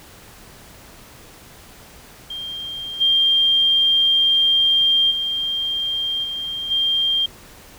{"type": "tone with level steps", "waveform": "sine", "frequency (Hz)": 3191, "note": "G7", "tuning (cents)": 30, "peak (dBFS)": [-27, -13, -20, -24, -16], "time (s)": [2.3, 7.26], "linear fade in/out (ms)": 5, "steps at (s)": [3, 5.1, 6.23, 6.7], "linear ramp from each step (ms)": 20, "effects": ["pink hiss -44 dBFS RMS until 7.78 s"]}